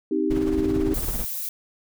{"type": "chord", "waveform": "sine", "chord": "C minor", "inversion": "none", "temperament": "just", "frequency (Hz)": [261.6, 314, 392.4], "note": ["C4", "Eb4", "G4"], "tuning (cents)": [0, 16, 2], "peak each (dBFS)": [-27, -23, -25], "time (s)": [0.11, 0.94], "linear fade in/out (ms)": 5}
{"type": "noise with tremolo", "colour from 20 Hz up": "brown", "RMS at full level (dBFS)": -27, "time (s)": [0.3, 1.25], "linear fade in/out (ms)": 10, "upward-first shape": "sine", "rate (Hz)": 18, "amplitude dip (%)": 55}
{"type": "noise", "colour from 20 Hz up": "violet", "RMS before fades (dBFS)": -30, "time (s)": [0.94, 1.49], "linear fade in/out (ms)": 2}
{"effects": []}